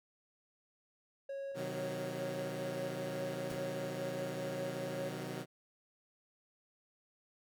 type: tone with tremolo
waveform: triangle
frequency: 550 Hz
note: C#5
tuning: 14 cents flat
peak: -37 dBFS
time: 1.29-5.09 s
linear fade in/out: 5 ms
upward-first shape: square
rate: 2.2 Hz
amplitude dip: 25%
type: chord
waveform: 15% pulse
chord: C diminished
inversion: none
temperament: equal with one note detuned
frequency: 127.68 / 155.56 / 185 Hz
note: C3 / Eb3 / Gb3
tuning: -42 / 0 / 0 cents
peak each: -38 dBFS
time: 1.54-5.46 s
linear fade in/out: 50 ms
type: noise with exponential decay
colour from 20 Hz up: pink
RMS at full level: -46 dBFS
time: 3.5-3.68 s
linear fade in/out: 2 ms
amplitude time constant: 39 ms
effects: none